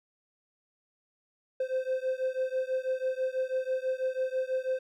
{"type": "beating tone pair", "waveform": "triangle", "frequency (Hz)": [516, 522.1], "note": ["C5", "C5"], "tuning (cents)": [-24, -4], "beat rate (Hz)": 6.1, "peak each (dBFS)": [-29, -30], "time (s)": [1.6, 4.79], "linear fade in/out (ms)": 5, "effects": []}